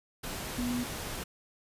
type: tone in noise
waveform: sine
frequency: 244.2 Hz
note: B3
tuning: 19 cents flat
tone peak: -30 dBFS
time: 0.58-0.84 s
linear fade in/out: 10 ms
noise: pink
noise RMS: -38 dBFS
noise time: 0.23-1.24 s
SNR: +5 dB
effects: resampled to 32000 Hz